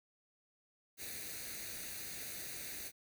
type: noise with comb filter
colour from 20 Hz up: white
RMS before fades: -45 dBFS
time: 0.97-2.92 s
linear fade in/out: 50 ms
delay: 0.47 ms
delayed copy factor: +0.7
effects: none